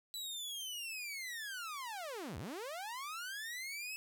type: linear two-way sweep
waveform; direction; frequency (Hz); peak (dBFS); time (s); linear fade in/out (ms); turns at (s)
sawtooth; down then up; 3980 to 66.8 to 2622; -38; 0.14-3.96; 0; 2.38
effects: none